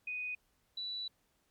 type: tone pair in turn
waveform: sine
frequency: 2489 / 3951 Hz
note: D#7 / B7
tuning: 0 / 0 cents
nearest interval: minor sixth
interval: 800 cents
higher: second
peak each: -36 / -37 dBFS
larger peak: first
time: 0.07-0.35 / 0.77-1.08 s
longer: second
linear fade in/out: 5 ms
effects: pink hiss -75 dBFS RMS until 1.5 s + MP3 96 kbps